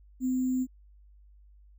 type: tone with sample-and-hold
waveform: sine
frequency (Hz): 256.3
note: C4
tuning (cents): -36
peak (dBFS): -25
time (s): 0.2-0.67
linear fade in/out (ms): 50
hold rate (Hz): 7350
effects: added 50 Hz sine -53 dBFS peak until 1.78 s